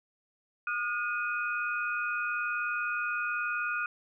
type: tone cluster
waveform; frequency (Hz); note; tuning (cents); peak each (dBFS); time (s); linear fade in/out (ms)
sine; 1219 / 1438 / 2494; D#6 / F#6 / D#7; -36 / -50 / +3; -36 / -31 / -36; 0.67-3.86; 2
effects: none